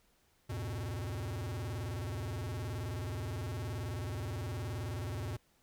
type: tone with vibrato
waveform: square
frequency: 103.1 Hz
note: G#2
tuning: 12 cents flat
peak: -37 dBFS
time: 0.49-5.37 s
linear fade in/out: 10 ms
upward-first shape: square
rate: 19 Hz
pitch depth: 300 cents each way
effects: pink hiss -71 dBFS RMS until 5.62 s